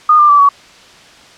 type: tone with pitch steps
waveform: sine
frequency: 1226 / 1192.5 / 1159.9 / 1128.2 Hz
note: D#6 / D6 / D6 / C#6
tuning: -26 / +26 / -22 / +30 cents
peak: -4 dBFS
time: 0.09-0.49 s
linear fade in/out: 5 ms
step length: 100 ms
effects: white hiss -40 dBFS RMS until 1.37 s + low-pass 5000 Hz 12 dB/octave